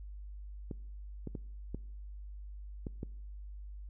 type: clicks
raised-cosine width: 3 ms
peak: -26 dBFS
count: 6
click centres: 0.712 / 1.273 / 1.352 / 1.746 / 2.868 / 3.031 s
effects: noise-tail reverb RT60 0.8 s tail -23 dB re dry + added 50 Hz sine -43 dBFS peak until 3.89 s